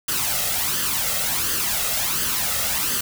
white noise with flanger, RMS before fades -23 dBFS, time 0.08-3.01 s, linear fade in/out 5 ms, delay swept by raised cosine 0.63 to 1.56 ms, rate 1.4 Hz, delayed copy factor +0.6, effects none

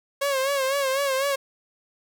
sawtooth tone with vibrato, 545 Hz, C#5, 29 cents flat, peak -18 dBFS, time 0.21-1.36 s, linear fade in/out 10 ms, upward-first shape sine, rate 4 Hz, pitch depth 72 cents each way, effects none

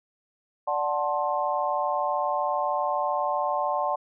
sine chord, D dominant seventh, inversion none, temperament equal with one note detuned, 587.3 / 740 / 880 / 1056.8 Hz, D5 / F#5 / A5 / C6, 0 / 0 / 0 / +17 cents, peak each -29 dBFS, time 0.67-3.96 s, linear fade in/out 10 ms, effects none

